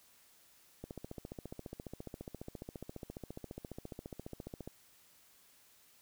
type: click train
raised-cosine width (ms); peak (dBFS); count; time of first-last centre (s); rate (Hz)
2; -30; 57; 0.84-4.676; 14.6
effects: white hiss -65 dBFS RMS until 6.01 s